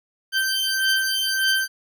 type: beating tone pair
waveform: 20% pulse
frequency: 1555 / 1556.7 Hz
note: G6 / G6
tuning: -14 / -13 cents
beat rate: 1.7 Hz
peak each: -18 dBFS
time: 0.32-1.68 s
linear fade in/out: 50 ms
effects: none